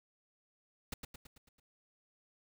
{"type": "noise with echo", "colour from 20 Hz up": "pink", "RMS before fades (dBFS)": -40, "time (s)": [0.92, 0.94], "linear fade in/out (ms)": 5, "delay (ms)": 110, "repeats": 6, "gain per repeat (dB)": -5, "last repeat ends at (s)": 1.6, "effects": []}